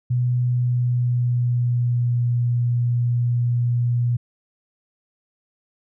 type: tone with pitch glide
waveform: sine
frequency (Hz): 123.47 to 120.65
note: B2 to B2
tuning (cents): 0 to -40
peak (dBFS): -17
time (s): 0.1-4.17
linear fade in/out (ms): 10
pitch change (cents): -40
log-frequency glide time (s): 0.4-2.28
effects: none